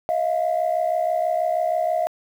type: tone pair together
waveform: sine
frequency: 637 / 703.2 Hz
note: D#5 / F5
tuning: +41 / +12 cents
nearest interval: major second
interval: 171 cents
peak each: -21 dBFS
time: 0.09-2.07 s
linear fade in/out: 0 ms
effects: tanh soft clip ceiling -13 dBFS + 8-bit